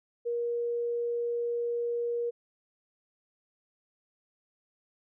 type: tone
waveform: sine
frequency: 474 Hz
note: A#4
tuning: 29 cents sharp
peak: -28 dBFS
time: 0.25-2.31 s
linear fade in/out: 20 ms
effects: none